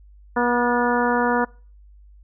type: harmonic tone with a mistuned harmonic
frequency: 241.7 Hz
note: B3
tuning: 37 cents flat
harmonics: 1 / 2 / 3 / 4 / 5 / 6 / 7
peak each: -23 / -23 / -26 / -23 / -29 / -26 / -30 dBFS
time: 0.36-1.45 s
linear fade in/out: 10 ms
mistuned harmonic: 7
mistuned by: +43 cents
effects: noise-tail reverb RT60 0.4 s tail -25 dB re dry + added 50 Hz sine -45 dBFS peak until 2.23 s